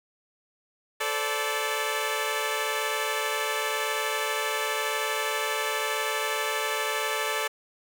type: tone cluster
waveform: 10% pulse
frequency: 438.1 / 519 / 580 Hz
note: A4 / C5 / D5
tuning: -7 / -14 / -22 cents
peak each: -21 / -27 / -22 dBFS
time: 1-7.48 s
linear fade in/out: 10 ms
effects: none